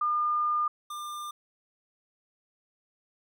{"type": "tone pair in turn", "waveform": ["sine", "square"], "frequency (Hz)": [1209, 1197.9], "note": ["D6", "D6"], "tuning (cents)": [50, 34], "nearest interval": "unison", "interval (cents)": 16, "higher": "first", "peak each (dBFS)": [-24, -36], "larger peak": "first", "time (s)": [[0.01, 0.68], [0.9, 1.31]], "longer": "first", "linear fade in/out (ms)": 5, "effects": []}